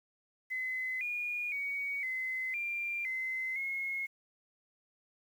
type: tone with pitch steps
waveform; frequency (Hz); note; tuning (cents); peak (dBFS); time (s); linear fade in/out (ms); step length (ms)
sine; 2035 / 2438 / 2246 / 2046 / 2381 / 2056 / 2165; C7 / D#7 / C#7 / C7 / D7 / C7 / C#7; -49 / -36 / +22 / -39 / +23 / -31 / -41; -33; 0.5-4.07; 20; 510
effects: 10-bit